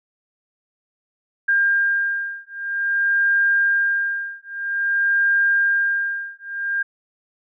sine beating tone pair, 1603 / 1603.51 Hz, G6 / G6, +38 / +39 cents, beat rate 0.51 Hz, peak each -20 dBFS, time 1.48-6.83 s, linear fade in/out 10 ms, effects none

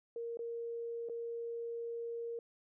sine tone with dropouts, 466.2 Hz, A#4, in tune, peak -38 dBFS, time 0.16-2.39 s, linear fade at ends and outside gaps 2 ms, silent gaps 0.372-0.391 / 1.088-1.096 s, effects none

